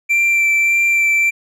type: tone with vibrato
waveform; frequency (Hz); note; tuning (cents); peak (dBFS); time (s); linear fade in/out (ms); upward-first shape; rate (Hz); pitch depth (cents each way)
triangle; 2349; D7; 0; -10; 0.09-1.31; 20; sine; 1.7; 11
effects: none